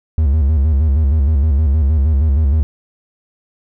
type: tone with vibrato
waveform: triangle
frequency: 73.42 Hz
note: D2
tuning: in tune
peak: -8 dBFS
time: 0.18-2.63 s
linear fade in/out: 0 ms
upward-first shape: square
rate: 6.4 Hz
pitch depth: 120 cents each way
effects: none